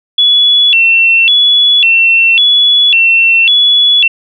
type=tone with vibrato; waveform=sine; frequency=3033 Hz; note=F#7; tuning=42 cents sharp; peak=-4 dBFS; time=0.18-4.08 s; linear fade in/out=5 ms; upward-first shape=square; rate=0.91 Hz; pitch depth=200 cents each way; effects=none